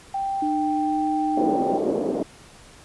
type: tone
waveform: sine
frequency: 784 Hz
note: G5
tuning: in tune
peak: -23 dBFS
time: 0.14-1.78 s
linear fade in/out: 5 ms
type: tone with pitch glide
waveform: sine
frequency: 302.8 to 306.3 Hz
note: D#4 to D#4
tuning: -47 to -27 cents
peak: -23 dBFS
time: 0.42-1.55 s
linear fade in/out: 5 ms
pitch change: +20 cents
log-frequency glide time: 0.8-1 s
type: band-pass noise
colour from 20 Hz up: pink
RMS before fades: -24 dBFS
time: 1.37-2.23 s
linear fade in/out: 5 ms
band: 250 to 570 Hz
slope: 24 dB/octave
effects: pink hiss -48 dBFS RMS until 2.84 s + resampled to 24000 Hz